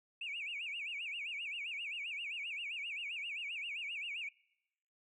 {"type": "tone with vibrato", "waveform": "sine", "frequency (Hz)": 2524, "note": "D#7", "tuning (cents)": 24, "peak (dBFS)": -38, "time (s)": [0.21, 4.29], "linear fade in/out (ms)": 5, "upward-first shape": "sine", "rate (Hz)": 7.6, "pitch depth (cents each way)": 220, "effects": ["noise-tail reverb RT60 0.9 s tail -25 dB re dry", "tanh soft clip ceiling -34 dBFS"]}